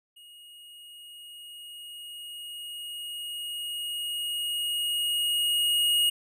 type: tone with level ramp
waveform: square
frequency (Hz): 2875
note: F7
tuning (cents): +50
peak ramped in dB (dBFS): -49 to -21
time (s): 0.16-6.1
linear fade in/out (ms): 10
effects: none